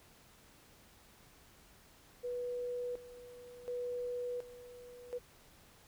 sine tone with tremolo, 490 Hz, B4, 14 cents flat, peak -36 dBFS, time 2.23-5.19 s, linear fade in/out 20 ms, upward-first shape square, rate 0.69 Hz, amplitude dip 80%, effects pink hiss -62 dBFS RMS until 5.87 s

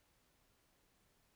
silence, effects pink hiss -75 dBFS RMS until 1.35 s

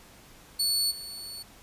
sawtooth tone with level steps, 4435 Hz, C#8, in tune, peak -21 / -35 dBFS, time 0.59-1.43 s, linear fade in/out 10 ms, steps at 0.9 s, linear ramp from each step 20 ms, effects pink hiss -53 dBFS RMS until 1.62 s + resampled to 32000 Hz

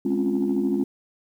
sine chord, Db major seventh, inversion second, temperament equal with one note detuned, 207.7 / 264.1 / 277.2 / 349.2 Hz, Ab3 / C4 / Db4 / F4, 0 / +16 / 0 / 0 cents, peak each -25 dBFS, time 0.05-0.84 s, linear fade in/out 5 ms, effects tanh soft clip ceiling -14 dBFS + 9-bit

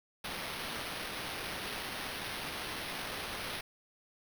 blue noise with sample-and-hold, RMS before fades -40 dBFS, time 0.24-3.61 s, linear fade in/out 5 ms, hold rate 7350 Hz, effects none

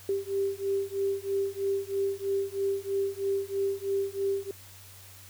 sine beating tone pair, 392 / 395.1 Hz, G4 / G4, 0 / +14 cents, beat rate 3.1 Hz, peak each -30 dBFS, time 0.09-4.51 s, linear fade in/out 2 ms, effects added 95 Hz sine -52 dBFS peak until 5.29 s + white hiss -51 dBFS RMS until 5.29 s

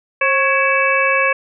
sine tone cluster, 537 / 1104 / 1667 / 2274 / 2635 Hz, C5 / C#6 / G#6 / C#7 / E7, +45 / -7 / +6 / +44 / -1 cents, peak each -19 dBFS, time 0.21-1.33 s, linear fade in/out 5 ms, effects none

